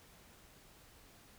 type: silence
effects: pink hiss -61 dBFS RMS until 1.38 s